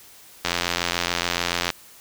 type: click train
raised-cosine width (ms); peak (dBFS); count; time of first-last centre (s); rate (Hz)
0.2; -4; 110; 0.45-1.703; 87
effects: white hiss -48 dBFS RMS until 2 s